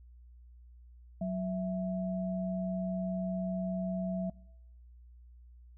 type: tone pair together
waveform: sine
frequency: 185 / 658.5 Hz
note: F#3 / E5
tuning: 0 / -2 cents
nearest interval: octave + minor seventh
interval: 2198 cents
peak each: -32 / -37 dBFS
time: 1.21-4.3 s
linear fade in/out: 5 ms
effects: noise-tail reverb RT60 0.8 s tail -24 dB re dry + added 60 Hz sine -52 dBFS peak until 5.77 s